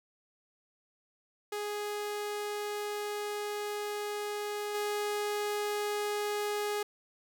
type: tone with level steps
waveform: sawtooth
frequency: 415.3 Hz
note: G#4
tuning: in tune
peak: -30 / -27 dBFS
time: 1.52-6.83 s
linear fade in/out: 5 ms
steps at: 4.74 s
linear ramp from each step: 10 ms
effects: none